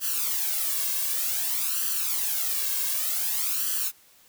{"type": "noise with flanger", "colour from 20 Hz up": "blue", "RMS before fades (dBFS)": -27, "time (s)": [0, 3.92], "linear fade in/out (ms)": 50, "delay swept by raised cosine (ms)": [0.66, 1.86], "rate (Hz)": 0.54, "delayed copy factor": 0.8, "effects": ["white hiss -57 dBFS RMS until 4.28 s"]}